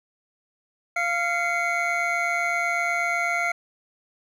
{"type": "tone cluster", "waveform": "triangle", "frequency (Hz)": [692, 1387, 2067, 2215], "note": ["F5", "F6", "C7", "C#7"], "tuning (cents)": [-16, -12, -22, -2], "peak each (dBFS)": -26, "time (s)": [0.96, 3.52], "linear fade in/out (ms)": 5, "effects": []}